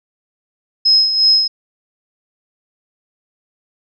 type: tone with tremolo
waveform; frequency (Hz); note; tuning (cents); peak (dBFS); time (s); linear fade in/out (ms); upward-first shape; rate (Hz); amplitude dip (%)
sine; 5130; E8; -48; -7; 0.85-1.48; 10; sine; 2.8; 60
effects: none